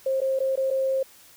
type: tone with dropouts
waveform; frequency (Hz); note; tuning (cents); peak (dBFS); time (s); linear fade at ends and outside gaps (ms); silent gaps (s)
sine; 532; C5; +29; -21; 0.06-1.03; 5; 0.205-0.215 / 0.391-0.402 / 0.557-0.574 / 0.704-0.709
effects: white hiss -52 dBFS RMS until 1.36 s